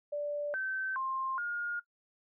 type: tone with pitch steps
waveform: sine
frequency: 585 / 1542 / 1057 / 1424 Hz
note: D5 / G6 / C6 / F6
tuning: -7 / -29 / +17 / +33 cents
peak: -32 dBFS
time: 0.12-1.8 s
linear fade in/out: 10 ms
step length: 420 ms
effects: noise-tail reverb RT60 0.1 s tail -20 dB re dry